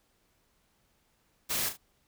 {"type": "noise with echo", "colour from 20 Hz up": "white", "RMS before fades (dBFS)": -31, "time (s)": [1.49, 1.7], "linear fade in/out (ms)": 20, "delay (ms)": 37, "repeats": 2, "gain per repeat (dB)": -9, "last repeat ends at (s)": 1.774, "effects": ["pink hiss -71 dBFS RMS until 2.07 s"]}